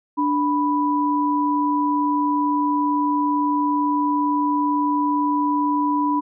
sine tone pair together, 293.7 / 987.8 Hz, D4 / B5, 0 / 0 cents, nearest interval octave + major sixth, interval 2100 cents, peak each -20 dBFS, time 0.17-6.21 s, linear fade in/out 20 ms, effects none

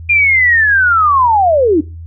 sine linear sweep, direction down, 2424 to 283.1 Hz, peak -7 dBFS, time 0.09-1.81 s, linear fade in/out 10 ms, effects noise-tail reverb RT60 0.3 s tail -21 dB re dry + added 83 Hz sine -26 dBFS peak until 2.06 s

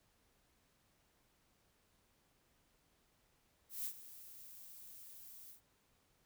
violet noise with ADSR envelope, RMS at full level -40 dBFS, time 3.69-5.61 s, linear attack 160 ms, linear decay 78 ms, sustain -15 dB, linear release 110 ms, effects pink hiss -75 dBFS RMS until 6.25 s

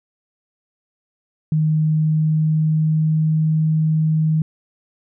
sine tone with pitch glide, 155.56 to 157.1 Hz, D#3 to D#3, 0 to +17 cents, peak -14 dBFS, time 1.52-4.42 s, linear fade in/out 2 ms, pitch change +17 cents, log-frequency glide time 1.81-3.54 s, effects none

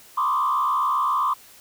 sine tone with frequency modulation, 1108.7 Hz, C#6, in tune, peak -18 dBFS, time 0.17-1.34 s, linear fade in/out 10 ms, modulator 67.4 Hz, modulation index 1.6, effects tanh soft clip ceiling -14 dBFS + white hiss -49 dBFS RMS until 1.6 s

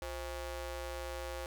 sawtooth ring-modulated tone, 293.7 Hz, D4, in tune, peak -32 dBFS, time 0.02-1.46 s, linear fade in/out 0 ms, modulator 233 Hz, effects none

